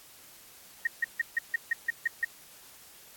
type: tone bursts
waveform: sine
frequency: 1864.7 Hz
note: A#6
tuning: in tune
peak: -23 dBFS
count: 9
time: 0.85-2.248 s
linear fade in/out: 5 ms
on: 22 ms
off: 150 ms
effects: white hiss -53 dBFS RMS until 3.16 s + AAC 64 kbps